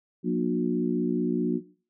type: harmonic tone with a mistuned harmonic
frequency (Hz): 60.3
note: B1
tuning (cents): -41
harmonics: 3 / 4 / 5 / 6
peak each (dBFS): -27 / -28 / -29 / -30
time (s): 0.23-1.61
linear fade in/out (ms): 50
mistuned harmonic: 4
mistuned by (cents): -33
effects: noise-tail reverb RT60 0.4 s tail -17 dB re dry